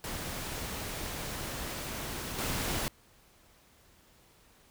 pink noise with level steps, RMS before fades -38 / -33 dBFS, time 0.04-2.88 s, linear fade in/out 0 ms, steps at 2.38 s, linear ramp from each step 10 ms, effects pink hiss -62 dBFS RMS until 4.7 s

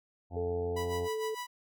harmonic tone, 87.31 Hz, F2, in tune, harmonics 1 / 2 / 3 / 4 / 5 / 6 / 7 / 8 / 9 / 10, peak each -37 / -48 / -45 / -50 / -52 / -53 / -54 / -45 / -51 / -52 dBFS, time 0.3-1.09 s, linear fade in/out 50 ms
sine tone, 438 Hz, A4, 8 cents flat, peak -32 dBFS, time 0.36-1.35 s, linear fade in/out 10 ms
sawtooth tone with tremolo, 984 Hz, B5, 7 cents flat, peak -32 dBFS, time 0.76-1.47 s, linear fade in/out 10 ms, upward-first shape sine, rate 6.6 Hz, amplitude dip 75%
effects none

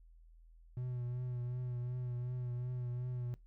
triangle tone with vibrato, 123.47 Hz, B2, in tune, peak -35 dBFS, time 0.77-3.34 s, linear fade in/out 0 ms, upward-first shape triangle, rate 2.7 Hz, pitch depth 35 cents each way, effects noise-tail reverb RT60 0.2 s tail -21 dB re dry + added 41 Hz sine -57 dBFS peak until 3.46 s

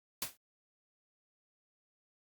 white noise with exponential decay, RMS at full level -32 dBFS, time 0.22-0.37 s, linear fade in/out 2 ms, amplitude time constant 31 ms, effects Opus 48 kbps

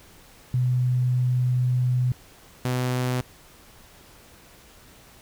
sine / sawtooth tone pair in turn, 125.4 / 126.03 Hz, B2 / B2, +27 / +36 cents, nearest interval unison, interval 9 cents, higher second, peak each -19 dBFS, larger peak neither, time 0.54-2.12 / 2.65-3.21 s, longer first, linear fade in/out 2 ms, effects pink hiss -51 dBFS RMS until 5.21 s

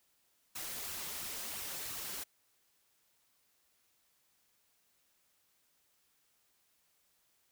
white noise with flanger, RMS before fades -42 dBFS, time 0.55-2.24 s, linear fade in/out 10 ms, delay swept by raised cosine 0.7 to 5.8 ms, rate 2.9 Hz, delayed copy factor +0.55, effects white hiss -74 dBFS RMS until 7.51 s

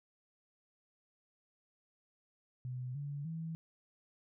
sine tone with pitch steps, 126.2 / 143.3 / 162.72 Hz, B2 / D3 / E3, +38 / -42 / -22 cents, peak -38 dBFS, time 2.65-3.55 s, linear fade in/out 0 ms, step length 300 ms, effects none

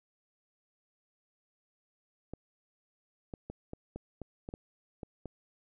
clicks, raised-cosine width 2 ms, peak -27 dBFS, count 10, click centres 2.336 / 3.338 / 3.5 / 3.734 / 3.96 / 4.217 / 4.489 / 4.539 / 5.032 / 5.257 s, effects none

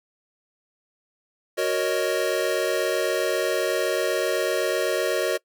square chord, D# minor seventh, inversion first, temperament equal, 370 / 466.2 / 554.4 / 622.3 Hz, F#4 / A#4 / C#5 / D#5, 0 / 0 / 0 / 0 cents, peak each -28 dBFS, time 1.57-5.38 s, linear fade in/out 20 ms, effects noise-tail reverb RT60 0.1 s tail -23 dB re dry

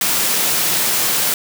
white high-pass noise, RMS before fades -17 dBFS, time 0.01-1.34 s, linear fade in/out 2 ms, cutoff 120 Hz, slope 24 dB/octave, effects none

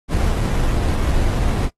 brown noise with sample-and-hold, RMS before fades -18 dBFS, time 0.08-1.7 s, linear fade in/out 50 ms, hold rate 4410 Hz, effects noise-tail reverb RT60 0.1 s tail -20 dB re dry + AAC 32 kbps

